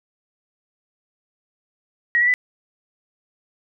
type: tone with pitch steps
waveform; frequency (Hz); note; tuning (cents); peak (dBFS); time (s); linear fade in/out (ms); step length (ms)
sine; 1899 / 1945.6 / 1993.4; A#6 / B6 / B6; +32 / -26 / +16; -14; 2.15-2.339; 0; 63
effects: none